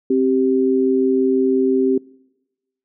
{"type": "tone pair together", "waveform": "sine", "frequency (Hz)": [263.7, 389.6], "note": ["C4", "G4"], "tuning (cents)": [14, -11], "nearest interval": "perfect fifth", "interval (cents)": 675, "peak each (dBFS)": -16, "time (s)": [0.1, 1.98], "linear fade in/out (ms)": 5, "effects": ["noise-tail reverb RT60 1.0 s tail -25 dB re dry"]}